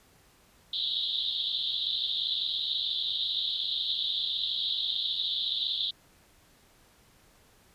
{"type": "band-pass noise", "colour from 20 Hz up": "white", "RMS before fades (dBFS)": -31, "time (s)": [0.73, 5.91], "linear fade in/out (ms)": 5, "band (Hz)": [3300, 4000], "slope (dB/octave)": 96, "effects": ["pink hiss -61 dBFS RMS until 7.74 s", "resampled to 32000 Hz"]}